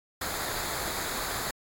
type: noise with comb filter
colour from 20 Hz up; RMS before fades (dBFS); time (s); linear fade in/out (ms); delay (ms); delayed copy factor
pink; -33; 0.21-1.51; 5; 0.35; -0.6
effects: AAC 64 kbps